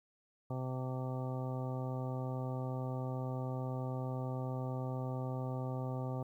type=harmonic tone; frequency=128.9 Hz; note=C3; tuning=26 cents flat; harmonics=1 / 2 / 3 / 4 / 5 / 6 / 7 / 9; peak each=-37 / -44 / -48 / -46 / -48 / -50 / -51 / -52 dBFS; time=0.5-6.23 s; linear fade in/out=5 ms; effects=12-bit